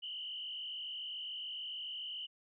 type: tone with frequency modulation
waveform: sine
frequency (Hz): 2979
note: F#7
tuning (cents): +11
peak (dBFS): -40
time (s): 0.02-2.27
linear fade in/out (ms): 20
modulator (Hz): 47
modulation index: 2.6
effects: none